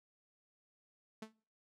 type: tone with exponential decay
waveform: sawtooth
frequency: 219.4 Hz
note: A3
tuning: 5 cents flat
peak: -38 dBFS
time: 1.22-1.33 s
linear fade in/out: 5 ms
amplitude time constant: 23 ms
effects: noise-tail reverb RT60 0.5 s tail -25 dB re dry + low-pass 9000 Hz 12 dB/octave